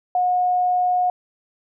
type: tone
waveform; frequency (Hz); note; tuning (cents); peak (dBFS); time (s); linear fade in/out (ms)
sine; 724; F#5; -38; -16; 0.15-1.1; 2
effects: none